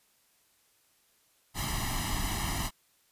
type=noise with comb filter; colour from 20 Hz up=pink; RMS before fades=-32 dBFS; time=1.54-2.71 s; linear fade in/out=50 ms; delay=1 ms; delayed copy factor=+0.9; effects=white hiss -68 dBFS RMS until 3.11 s + resampled to 32000 Hz